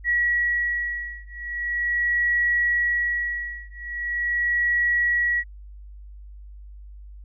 sine beating tone pair, 1923 / 1923.41 Hz, B6 / B6, -47 / -46 cents, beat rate 0.41 Hz, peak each -24 dBFS, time 0.04-5.44 s, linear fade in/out 50 ms, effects added 50 Hz sine -39 dBFS peak until 7.24 s

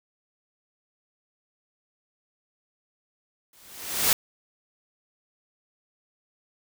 white noise with exponential growth, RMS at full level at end -18 dBFS, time 3.53-4.13 s, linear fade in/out 2 ms, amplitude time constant 130 ms, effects none

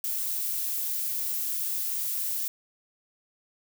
violet noise, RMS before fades -30 dBFS, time 0.04-2.48 s, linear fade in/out 2 ms, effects none

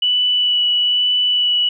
sine tone with vibrato, 2960 Hz, F#7, in tune, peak -13 dBFS, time 0.02-1.69 s, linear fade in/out 5 ms, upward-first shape sine, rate 1.1 Hz, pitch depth 10 cents each way, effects none

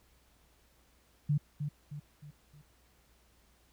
sine tone with echo, 146.83 Hz, D3, in tune, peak -25 dBFS, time 1.29-1.38 s, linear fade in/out 10 ms, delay 310 ms, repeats 4, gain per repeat -7 dB, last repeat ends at 2.62 s, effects added 60 Hz sine -68 dBFS peak until 3.72 s + pink hiss -68 dBFS RMS until 3.72 s

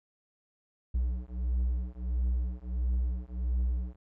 triangle beating tone pair, 60.6 / 62.1 Hz, B1 / B1, -32 / +10 cents, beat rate 1.5 Hz, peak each -29 dBFS, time 0.94-3.96 s, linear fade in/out 10 ms, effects none

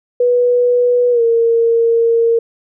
sine tone with pitch glide, 489.2 to 461.7 Hz, B4 to A#4, -16 to -17 cents, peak -9 dBFS, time 0.2-2.39 s, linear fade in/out 5 ms, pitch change -101 cents, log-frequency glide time 1.11-1.22 s, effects none

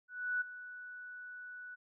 sine tone with ADSR envelope, 1480 Hz, F#6, in tune, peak -30 dBFS, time 0.08-1.76 s, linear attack 330 ms, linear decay 14 ms, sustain -15 dB, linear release 22 ms, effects none

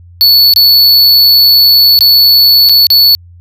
square tone with dropouts, 4435 Hz, C#8, in tune, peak -3 dBFS, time 0.21-3.15 s, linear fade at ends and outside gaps 0 ms, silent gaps 0.537-0.561 / 1.99-2.008 / 2.689-2.695 / 2.868-2.903 s, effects added 87 Hz sine -33 dBFS peak until 3.4 s

